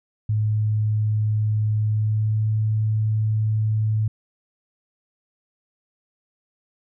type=tone with pitch glide; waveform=sine; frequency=107.2 to 108.51 Hz; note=A2 to A2; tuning=-45 to -24 cents; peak=-18 dBFS; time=0.29-4.08 s; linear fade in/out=5 ms; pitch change=+21 cents; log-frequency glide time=1.88-2.48 s; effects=none